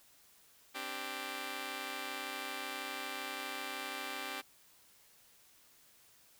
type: chord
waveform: 5% pulse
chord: C suspended second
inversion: none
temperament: just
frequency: 261.6 / 294.3 / 392.4 Hz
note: C4 / D4 / G4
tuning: 0 / +4 / +2 cents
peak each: -34 dBFS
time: 0.74-4.42 s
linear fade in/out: 20 ms
effects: white hiss -64 dBFS RMS until 6.39 s